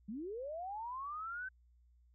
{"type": "linear sweep", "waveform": "sine", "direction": "up", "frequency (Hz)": [190.3, 1549], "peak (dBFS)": -40, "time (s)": [0.08, 1.49], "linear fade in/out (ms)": 10, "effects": ["added 60 Hz sine -64 dBFS peak until 2.14 s"]}